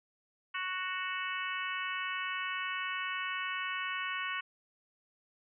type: harmonic tone with a mistuned harmonic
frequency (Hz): 370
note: F#4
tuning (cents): 0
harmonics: 3 / 4 / 5 / 6 / 7 / 8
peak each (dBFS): -39 / -40 / -41 / -42 / -42 / -43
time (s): 0.54-4.41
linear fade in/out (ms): 10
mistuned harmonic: 7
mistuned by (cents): +24
effects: none